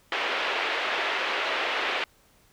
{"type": "band-pass noise", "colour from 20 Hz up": "white", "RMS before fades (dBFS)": -28, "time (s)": [0.12, 2.04], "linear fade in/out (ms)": 2, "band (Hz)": [370, 3000], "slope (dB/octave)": 24, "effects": ["pink hiss -61 dBFS RMS until 2.52 s"]}